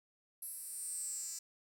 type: tone with high-pass filter sweep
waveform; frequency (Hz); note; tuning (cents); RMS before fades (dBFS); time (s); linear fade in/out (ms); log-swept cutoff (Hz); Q
10% pulse; 332.1; E4; +13; -43; 0.42-1.39; 5; 11000 to 6800; 8.6
effects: none